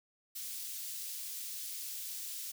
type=high-pass noise; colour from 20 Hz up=white; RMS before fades=-42 dBFS; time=0.35-2.52 s; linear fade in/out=10 ms; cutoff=3800 Hz; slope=12 dB/octave; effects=none